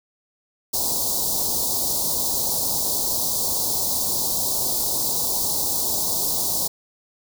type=band-stop noise; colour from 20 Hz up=white; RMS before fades=-23 dBFS; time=0.73-6.68 s; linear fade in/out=10 ms; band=1000 to 4000 Hz; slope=48 dB/octave; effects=none